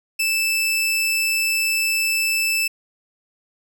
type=tone; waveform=sawtooth; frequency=2637 Hz; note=E7; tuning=in tune; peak=-15 dBFS; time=0.19-2.68 s; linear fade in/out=10 ms; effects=none